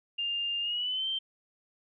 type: tone with pitch glide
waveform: sine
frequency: 2805 to 3130 Hz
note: F7 to G7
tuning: +7 to -3 cents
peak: -29 dBFS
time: 0.18-1.19 s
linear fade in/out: 10 ms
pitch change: +190 cents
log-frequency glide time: 0.61-1.08 s
effects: none